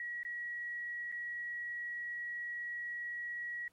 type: tone with dropouts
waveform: sine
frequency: 1916 Hz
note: A#6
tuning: 47 cents sharp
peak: -38 dBFS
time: 0-3.68 s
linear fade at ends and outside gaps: 2 ms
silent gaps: 0.232-0.25 / 1.117-1.123 s
effects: pink hiss -75 dBFS RMS until 3.72 s + AAC 48 kbps